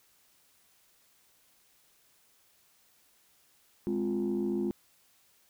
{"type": "chord", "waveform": "sine", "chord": "F minor", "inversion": "first", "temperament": "equal", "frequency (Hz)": [207.7, 261.6, 349.2], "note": ["Ab3", "C4", "F4"], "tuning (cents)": [0, 0, 0], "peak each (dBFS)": [-31, -34, -30], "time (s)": [3.87, 4.71], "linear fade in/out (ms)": 0, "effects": ["tanh soft clip ceiling -23 dBFS", "white hiss -66 dBFS RMS until 5.49 s"]}